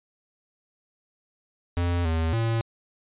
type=tone with pitch steps; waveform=square; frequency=87 / 81.2 / 114.2 Hz; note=F2 / E2 / A#2; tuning=-6 / -26 / -35 cents; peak=-23 dBFS; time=1.77-2.61 s; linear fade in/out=0 ms; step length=280 ms; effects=resampled to 8000 Hz